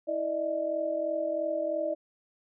sine tone cluster, 325.1 / 596 / 639 Hz, E4 / D5 / D#5, -24 / +25 / +46 cents, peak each -36 / -29 / -34 dBFS, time 0.07-1.95 s, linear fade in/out 20 ms, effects none

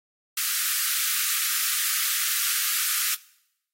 white high-pass noise, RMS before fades -25 dBFS, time 0.37-3.15 s, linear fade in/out 5 ms, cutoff 1200 Hz, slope 96 dB/octave, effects noise-tail reverb RT60 0.8 s tail -21 dB re dry + AAC 48 kbps

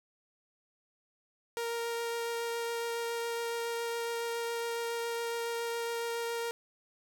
sawtooth tone with vibrato, 466.2 Hz, A#4, in tune, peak -29 dBFS, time 1.57-6.51 s, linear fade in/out 0 ms, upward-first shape triangle, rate 7.2 Hz, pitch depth 9 cents each way, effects none

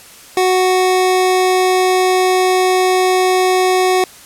25% pulse tone, 370 Hz, F#4, in tune, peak -7 dBFS, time 0.37-4.04 s, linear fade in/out 2 ms, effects white hiss -39 dBFS RMS until 4.25 s + low-pass 12000 Hz 12 dB/octave

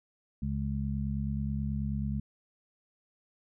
harmonic tone, 69.3 Hz, C#2, in tune, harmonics 1 / 2 / 3, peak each -34 / -34 / -34 dBFS, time 0.42-2.2 s, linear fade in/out 5 ms, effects none

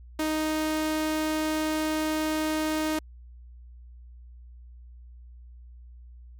sawtooth tone, 311.1 Hz, D#4, in tune, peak -21 dBFS, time 0.19-2.99 s, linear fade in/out 5 ms, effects added 60 Hz sine -44 dBFS peak until 6.39 s + MP3 96 kbps

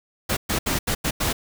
pink noise bursts at uneven times, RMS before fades -23 dBFS, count 6, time 0.29-0.37 / 0.49-0.59 / 0.66-0.79 / 0.87-0.95 / 1.04-1.11 / 1.2-1.33 s, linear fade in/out 10 ms, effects none

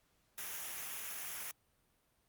white noise with comb filter, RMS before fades -43 dBFS, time 0.38-1.51 s, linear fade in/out 0 ms, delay 0.23 ms, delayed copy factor -0.55, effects pink hiss -75 dBFS RMS until 2.28 s + Opus 48 kbps

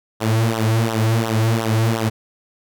sawtooth tone with flanger, 112.2 Hz, A2, 34 cents sharp, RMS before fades -18 dBFS, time 0.2-2.1 s, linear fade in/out 20 ms, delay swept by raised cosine 0.42 to 5.02 ms, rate 2.8 Hz, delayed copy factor -0.85, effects none

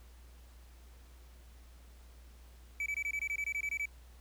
triangle tone bursts, 2300 Hz, D7, 37 cents flat, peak -31 dBFS, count 13, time 2.8-3.856 s, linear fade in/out 2 ms, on 60 ms, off 23 ms, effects added 60 Hz sine -53 dBFS peak until 4.2 s + pink hiss -64 dBFS RMS until 4.2 s

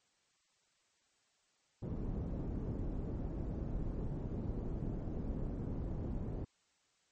pink low-pass noise, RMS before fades -39 dBFS, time 1.82-6.45 s, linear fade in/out 10 ms, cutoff 340 Hz, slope 12 dB/octave, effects white hiss -75 dBFS RMS until 7.11 s + MP3 32 kbps

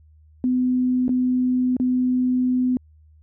sine tone with dropouts, 252.4 Hz, B3, 38 cents sharp, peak -17 dBFS, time 0.44-2.77 s, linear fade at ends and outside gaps 1 ms, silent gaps 1.081-1.092 / 1.767-1.799 s, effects added 77 Hz sine -49 dBFS peak until 3.22 s

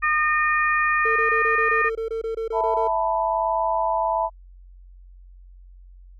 harmonic tone, 610 Hz, D#5, 34 cents flat, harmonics 2 / 3 / 4, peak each -21 / -21 / -27 dBFS, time 0.02-1.9 s, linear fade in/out 20 ms
triangle tone bursts, 450 Hz, A4, 39 cents sharp, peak -22 dBFS, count 14, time 1.05-2.876 s, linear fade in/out 5 ms, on 110 ms, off 22 ms
sine chord, E suspended fourth, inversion none, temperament equal with one note detuned, 659.3 / 886.6 / 987.8 Hz, E5 / A5 / B5, 0 / +13 / 0 cents, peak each -24 dBFS, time 2.52-4.3 s, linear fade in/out 50 ms
effects added 45 Hz sine -43 dBFS peak until 6.19 s

